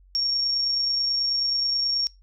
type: tone with amplitude modulation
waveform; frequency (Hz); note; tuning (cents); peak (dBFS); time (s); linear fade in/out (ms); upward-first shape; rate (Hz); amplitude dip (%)
sine; 5530; F8; -18; -20; 0.15-2.07; 0; sine; 29.3; 25
effects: noise-tail reverb RT60 0.2 s tail -21 dB re dry + added 46 Hz sine -51 dBFS peak until 2.22 s